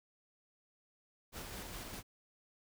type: noise with tremolo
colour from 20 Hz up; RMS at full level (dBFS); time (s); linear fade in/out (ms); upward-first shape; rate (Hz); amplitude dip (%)
pink; -45; 1.32-2.03; 50; square; 4.9; 25
effects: none